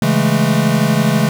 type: chord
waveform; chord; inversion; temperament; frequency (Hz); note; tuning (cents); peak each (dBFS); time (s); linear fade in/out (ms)
square; A major seventh; first; equal; 138.59 / 164.81 / 207.7 / 220; C#3 / E3 / G#3 / A3; 0 / 0 / 0 / 0; -18; 0.02-1.29; 2
effects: none